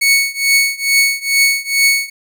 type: tone with tremolo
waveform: sawtooth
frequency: 2217 Hz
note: C#7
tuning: in tune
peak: -4 dBFS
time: 0.01-2.1 s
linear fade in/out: 10 ms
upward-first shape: triangle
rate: 2.3 Hz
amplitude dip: 95%
effects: none